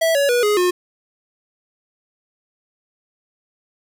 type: tone with pitch steps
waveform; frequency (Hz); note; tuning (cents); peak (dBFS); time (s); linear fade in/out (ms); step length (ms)
square; 655 / 563.7 / 485.1 / 417.4 / 359.2; E5 / C#5 / B4 / G#4 / F4; -11 / +29 / -31 / +9 / +49; -15; 0.01-0.71; 10; 140
effects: none